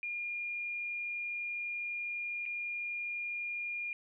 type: tone with dropouts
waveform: sine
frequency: 2416 Hz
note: D7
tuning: 48 cents sharp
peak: -35 dBFS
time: 0.03-3.93 s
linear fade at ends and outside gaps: 1 ms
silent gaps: 2.455-2.461 s
effects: none